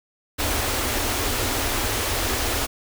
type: band-stop noise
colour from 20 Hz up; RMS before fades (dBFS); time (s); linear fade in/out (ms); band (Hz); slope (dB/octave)
pink; -24; 0.38-2.67; 20; 120 to 230; 96
effects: none